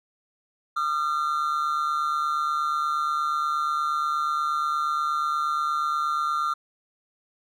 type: tone pair together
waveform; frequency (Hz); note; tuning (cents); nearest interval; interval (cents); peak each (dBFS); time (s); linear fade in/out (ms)
triangle; 1211.6 / 1360; D#6 / F6; -46 / -46; major second; 200; -24; 0.76-6.54; 10
effects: none